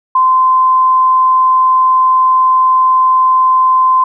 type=tone; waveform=sine; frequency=1034 Hz; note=C6; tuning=21 cents flat; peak=-6 dBFS; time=0.15-4.04 s; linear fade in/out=5 ms; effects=none